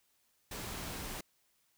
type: noise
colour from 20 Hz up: pink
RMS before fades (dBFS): -42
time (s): 0.51-1.21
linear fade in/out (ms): 5
effects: white hiss -74 dBFS RMS until 1.77 s